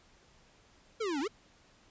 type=exponential two-way sweep; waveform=square; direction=down then up; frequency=473.2 to 261.6 to 473.2 Hz; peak=-32 dBFS; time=1-1.28 s; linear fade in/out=10 ms; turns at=1.2 s; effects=pink hiss -63 dBFS RMS until 1.9 s + resampled to 16000 Hz